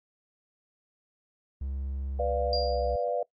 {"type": "tone with pitch glide", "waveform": "triangle", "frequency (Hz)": [67.9, 64.83], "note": ["C#2", "C2"], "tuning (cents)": [-35, -15], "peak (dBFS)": -29, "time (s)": [1.61, 2.96], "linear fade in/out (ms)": 5, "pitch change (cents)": -80, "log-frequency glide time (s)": [2.48, 2.7]}
{"type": "chord", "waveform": "sine", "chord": "B diminished", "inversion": "none", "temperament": "equal", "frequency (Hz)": [493.9, 587.3, 698.5], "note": ["B4", "D5", "F5"], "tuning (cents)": [0, 0, 0], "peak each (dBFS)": [-30, -30, -32], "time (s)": [2.19, 3.23], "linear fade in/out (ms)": 5}
{"type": "tone with exponential decay", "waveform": "sine", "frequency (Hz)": 4781, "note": "D8", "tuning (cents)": 30, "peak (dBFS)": -27, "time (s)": [2.53, 3.04], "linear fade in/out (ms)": 1, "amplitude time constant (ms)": 110}
{"effects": ["noise-tail reverb RT60 0.1 s tail -21 dB re dry", "AAC 64 kbps"]}